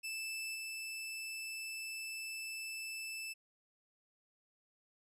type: tone with level steps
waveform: sawtooth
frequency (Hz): 2637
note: E7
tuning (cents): 0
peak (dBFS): -36 / -38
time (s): 0.03-3.34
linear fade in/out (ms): 20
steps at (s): 0.54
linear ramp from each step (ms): 20
effects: resampled to 32000 Hz